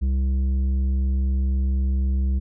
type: tone with tanh clipping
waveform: triangle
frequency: 66 Hz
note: C2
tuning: 16 cents sharp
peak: -20 dBFS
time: 0.01-2.4 s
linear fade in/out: 20 ms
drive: 12 dB
effects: none